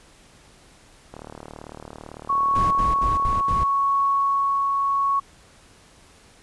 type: click train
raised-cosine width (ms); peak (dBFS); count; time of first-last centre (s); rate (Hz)
1; -23; 87; 1.14-3.409; 37.9
type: tone with tremolo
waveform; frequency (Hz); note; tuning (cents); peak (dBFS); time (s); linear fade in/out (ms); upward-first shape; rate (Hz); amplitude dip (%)
sine; 1108.7; C#6; 0; -17; 2.29-5.2; 10; triangle; 0.72; 25
type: noise bursts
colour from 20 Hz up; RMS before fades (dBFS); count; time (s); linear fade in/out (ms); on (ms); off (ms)
brown; -27; 5; 2.55-3.638; 5; 160; 72
effects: pink hiss -52 dBFS RMS until 6.42 s + resampled to 24000 Hz